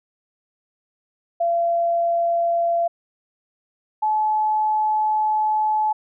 sine tone pair in turn, 682 / 859 Hz, F5 / A5, -41 / -42 cents, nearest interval major third, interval 399 cents, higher second, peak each -17 dBFS, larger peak neither, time 1.4-2.88 / 4.02-5.93 s, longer second, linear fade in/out 10 ms, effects none

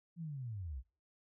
sine linear sweep, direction down, 174.61 to 55 Hz, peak -40 dBFS, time 0.16-0.83 s, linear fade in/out 50 ms, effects noise-tail reverb RT60 0.4 s tail -23 dB re dry

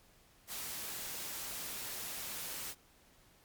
white noise, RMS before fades -42 dBFS, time 0.47-2.75 s, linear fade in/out 50 ms, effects pink hiss -65 dBFS RMS until 3.44 s + MP3 96 kbps

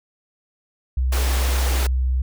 sine tone, 63.9 Hz, C2, 40 cents flat, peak -17 dBFS, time 0.97-2.22 s, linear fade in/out 5 ms
pink high-pass noise, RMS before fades -28 dBFS, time 1.12-1.87 s, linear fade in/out 5 ms, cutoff 310 Hz, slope 12 dB/octave
effects none

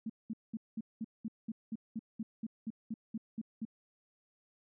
sine tone bursts, 222.2 Hz, A3, 17 cents sharp, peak -35 dBFS, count 16, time 0.06-3.652 s, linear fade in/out 5 ms, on 37 ms, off 200 ms, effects none

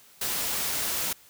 white noise, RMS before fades -29 dBFS, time 0.21-1.13 s, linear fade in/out 5 ms, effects white hiss -55 dBFS RMS until 1.29 s

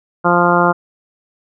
harmonic tone, 174.61 Hz, F3, in tune, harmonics 1 / 2 / 3 / 4 / 5 / 6 / 7 / 8, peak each -18 / -18 / -18 / -18 / -18 / -18 / -18 / -18 dBFS, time 0.24-0.73 s, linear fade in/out 20 ms, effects none

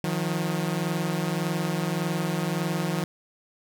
sawtooth tone pair together, 157.3 / 179.02 Hz, D#3 / F3, +19 / +43 cents, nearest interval major second, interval 224 cents, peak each -24 dBFS, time 0.04-3.04 s, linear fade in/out 0 ms, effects none

